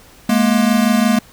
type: tone pair together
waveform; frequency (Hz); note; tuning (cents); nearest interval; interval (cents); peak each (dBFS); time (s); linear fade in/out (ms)
square; 211 / 236.8; G#3 / A#3; +28 / +27; major second; 199; -15; 0.29-1.19; 5
effects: pink hiss -45 dBFS RMS until 1.32 s